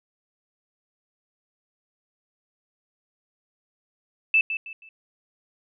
sine tone with echo, 2637 Hz, E7, in tune, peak -15 dBFS, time 4.34-4.41 s, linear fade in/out 2 ms, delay 160 ms, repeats 3, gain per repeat -10 dB, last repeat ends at 4.89 s, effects none

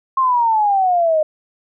sine exponential sweep, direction down, 1075 to 609 Hz, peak -12 dBFS, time 0.17-1.23 s, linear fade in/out 5 ms, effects none

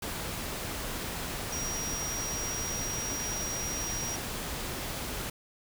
sine tone in noise, 5710 Hz, F8, 37 cents sharp, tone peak -34 dBFS, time 1.52-4.16 s, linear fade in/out 5 ms, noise pink, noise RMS -36 dBFS, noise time 0.02-5.3 s, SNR -1 dB, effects none

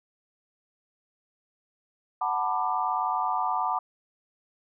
sine chord, B minor seventh, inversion second, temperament just, 740.8 / 889 / 987.8 / 1185.3 Hz, F#5 / A5 / B5 / D6, +2 / +18 / 0 / +16 cents, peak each -30 dBFS, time 2.21-3.79 s, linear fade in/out 5 ms, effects none

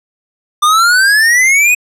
square exponential sweep, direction up, 1189 to 2531 Hz, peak -7 dBFS, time 0.62-1.75 s, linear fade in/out 10 ms, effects low-pass 12000 Hz 12 dB/octave

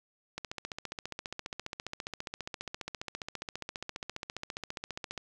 click train, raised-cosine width 0.2 ms, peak -20 dBFS, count 72, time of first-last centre 0.38-5.177 s, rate 14.8 Hz, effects none

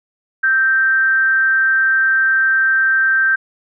sine tone with frequency modulation, 1568 Hz, G6, in tune, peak -11 dBFS, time 0.43-3.36 s, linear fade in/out 10 ms, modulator 257 Hz, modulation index 0.29, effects none

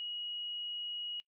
sine tone, 2900 Hz, F#7, 35 cents flat, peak -38 dBFS, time 0-1.2 s, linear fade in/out 0 ms, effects noise-tail reverb RT60 0.1 s tail -19 dB re dry

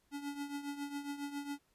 square tone with tremolo, 285.2 Hz, C#4, 49 cents sharp, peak -37 dBFS, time 0.11-1.59 s, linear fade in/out 50 ms, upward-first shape triangle, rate 7.3 Hz, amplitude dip 75%, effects pink hiss -75 dBFS RMS until 1.74 s + resampled to 32000 Hz

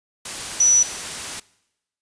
sine tone in noise, 5920 Hz, F#8, in tune, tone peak -12 dBFS, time 0.6-0.83 s, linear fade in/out 5 ms, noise white, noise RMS -30 dBFS, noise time 0.25-1.4 s, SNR +15 dB, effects noise-tail reverb RT60 0.9 s tail -22 dB re dry + resampled to 22050 Hz

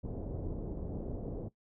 pink low-pass noise, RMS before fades -39 dBFS, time 0.03-1.49 s, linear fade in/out 20 ms, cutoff 550 Hz, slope 24 dB/octave, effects noise-tail reverb RT60 0.1 s tail -17 dB re dry

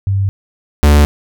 sine / 45% pulse tone pair in turn, 98 / 73.42 Hz, G2 / D2, 0 / 0 cents, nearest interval perfect fourth, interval 500 cents, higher first, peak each -11 / -5 dBFS, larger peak second, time 0.07-0.29 / 0.83-1.05 s, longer neither, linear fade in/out 0 ms, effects none

